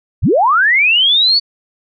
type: linear sweep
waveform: sine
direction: up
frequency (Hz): 37.38 to 4538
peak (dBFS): -8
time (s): 0.22-1.4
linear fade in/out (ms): 20
effects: none